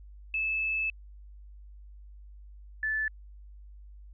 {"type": "tone pair in turn", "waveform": "sine", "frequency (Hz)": [2615, 1745.3], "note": ["E7", "A6"], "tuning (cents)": [-15, -15], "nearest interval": "perfect fifth", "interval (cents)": 700, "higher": "first", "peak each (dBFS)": -27, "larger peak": "neither", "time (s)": [[0.34, 0.9], [2.83, 3.08]], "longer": "first", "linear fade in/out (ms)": 2, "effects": ["added 50 Hz sine -46 dBFS peak until 4.13 s"]}